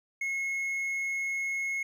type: tone with hard clipping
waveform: triangle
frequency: 2172 Hz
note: C#7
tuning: 36 cents flat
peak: -30 dBFS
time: 0.21-1.83 s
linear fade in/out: 5 ms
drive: 6 dB
effects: none